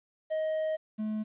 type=tone pair in turn; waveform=triangle; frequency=628 / 215.1 Hz; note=D#5 / A3; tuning=+16 / -39 cents; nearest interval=octave + perfect fifth; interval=1855 cents; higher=first; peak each=-26 / -28 dBFS; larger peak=first; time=0.3-0.77 / 0.98-1.24 s; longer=first; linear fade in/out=20 ms; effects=resampled to 8000 Hz + 11-bit